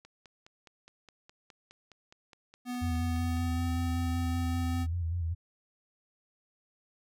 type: click train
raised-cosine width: 0.2 ms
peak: -35 dBFS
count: 17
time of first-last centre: 0.05-3.37 s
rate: 4.82 Hz
type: tone with pitch glide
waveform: square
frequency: 246.9 to 255 Hz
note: B3 to C4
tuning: 0 to -44 cents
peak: -34 dBFS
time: 2.65-4.87 s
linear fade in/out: 50 ms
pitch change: +56 cents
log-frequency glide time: 3.07-3.7 s
type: tone with vibrato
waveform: sine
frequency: 84.8 Hz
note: E2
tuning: 50 cents sharp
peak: -29 dBFS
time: 2.81-5.35 s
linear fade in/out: 20 ms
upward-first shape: square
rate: 5.2 Hz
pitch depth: 55 cents each way
effects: none